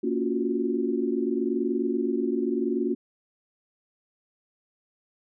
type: chord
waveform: sine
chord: Gb major seventh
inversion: first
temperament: equal with one note detuned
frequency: 233.1 / 280.6 / 349.2 / 370 Hz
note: Bb3 / Db4 / F4 / Gb4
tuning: 0 / +21 / 0 / 0 cents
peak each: -29 dBFS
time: 0.03-2.95 s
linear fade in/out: 10 ms
effects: none